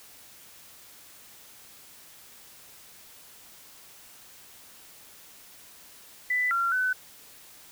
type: tone with pitch steps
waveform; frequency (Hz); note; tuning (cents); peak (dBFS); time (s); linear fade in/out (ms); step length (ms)
sine; 1991 / 1375 / 1508; B6 / F6 / F#6; +14 / -27 / +32; -23; 6.3-6.93; 5; 210
effects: white hiss -51 dBFS RMS until 7.71 s

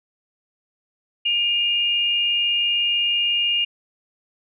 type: tone pair together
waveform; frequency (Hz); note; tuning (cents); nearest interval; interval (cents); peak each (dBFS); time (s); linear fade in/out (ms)
sine; 2426 / 2829; D#7 / F7; -44 / +22; minor third; 266; -27 / -18; 1.25-3.65; 10
effects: none

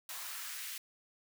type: noise with high-pass filter sweep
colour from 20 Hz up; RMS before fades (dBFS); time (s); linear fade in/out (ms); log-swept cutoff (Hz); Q
white; -43; 0.09-0.78; 2; 860 to 2100; 1.5
effects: none

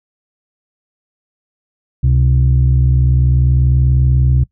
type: tone pair together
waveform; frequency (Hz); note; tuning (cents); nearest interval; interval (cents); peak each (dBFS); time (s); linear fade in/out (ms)
sine; 68.07 / 128.5; C#2 / C3; -31 / -31; major seventh; 1100; -10; 2.03-4.44; 10
effects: noise-tail reverb RT60 0.1 s tail -20 dB re dry + tanh soft clip ceiling -4 dBFS

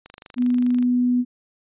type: click train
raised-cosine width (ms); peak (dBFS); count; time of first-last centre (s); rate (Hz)
0.2; -23; 20; 0.06-0.826; 24.8
type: tone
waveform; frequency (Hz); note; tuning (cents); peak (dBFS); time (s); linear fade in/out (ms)
sine; 246.9; B3; 0; -16; 0.36-1.25; 50
effects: resampled to 8000 Hz

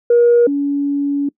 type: tone pair in turn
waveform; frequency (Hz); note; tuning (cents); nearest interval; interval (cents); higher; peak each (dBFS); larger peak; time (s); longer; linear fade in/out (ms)
sine; 476.3 / 283.6; A#4 / C#4; +37 / +40; major sixth; 897; first; -6 / -14; first; 0.1-0.47 / 0.47-1.29; second; 5
effects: noise-tail reverb RT60 0.1 s tail -23 dB re dry + tanh soft clip ceiling -4 dBFS

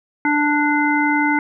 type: harmonic tone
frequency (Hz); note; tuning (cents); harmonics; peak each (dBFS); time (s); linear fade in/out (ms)
294.7; D4; +6; 1 / 3 / 5 / 7; -18 / -20 / -22 / -21; 0.25-1.39; 2
effects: none

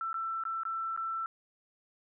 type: tone with dropouts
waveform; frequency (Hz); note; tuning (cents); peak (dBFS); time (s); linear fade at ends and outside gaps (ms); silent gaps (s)
sine; 1335; E6; +22; -32; 0.01-1.26; 1; 0.13-0.142 / 0.437-0.452 / 0.634-0.652 / 0.964-0.975
effects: none

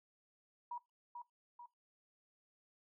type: tone with echo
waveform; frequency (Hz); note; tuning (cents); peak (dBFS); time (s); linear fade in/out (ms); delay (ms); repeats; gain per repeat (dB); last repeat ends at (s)
sine; 960; B5; -49; -40; 0.71-0.78; 5; 440; 2; -5; 1.66
effects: noise-tail reverb RT60 0.2 s tail -20 dB re dry

